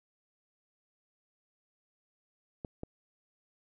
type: clicks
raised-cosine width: 2 ms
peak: -25 dBFS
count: 2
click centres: 2.648 / 2.834 s
effects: none